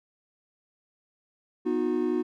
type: chord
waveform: triangle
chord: B major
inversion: none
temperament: equal with one note detuned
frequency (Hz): 246.9 / 311.1 / 362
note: B3 / D#4 / F#4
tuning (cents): 0 / 0 / -38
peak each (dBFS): -28 / -27 / -25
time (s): 1.65-2.23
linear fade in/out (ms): 20
effects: none